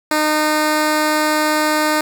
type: tone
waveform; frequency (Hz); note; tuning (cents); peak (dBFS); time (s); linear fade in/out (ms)
10% pulse; 305.8; D#4; -30; -6; 0.11-2.01; 2
effects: none